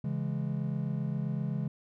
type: chord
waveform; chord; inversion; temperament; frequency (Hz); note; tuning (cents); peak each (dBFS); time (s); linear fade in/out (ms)
triangle; C# minor; none; equal with one note detuned; 138.59 / 166.25 / 207.7; C#3 / E3 / G#3; 0 / +15 / 0; -31 / -33 / -34; 0.04-1.68; 5
effects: none